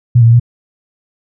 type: tone with pitch steps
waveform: sine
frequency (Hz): 121.3 / 115.2 / 116.5 / 120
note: B2 / A#2 / A#2 / B2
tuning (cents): -31 / -20 / -1 / -49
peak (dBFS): -3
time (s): 0.15-0.398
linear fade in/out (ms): 10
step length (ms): 62
effects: none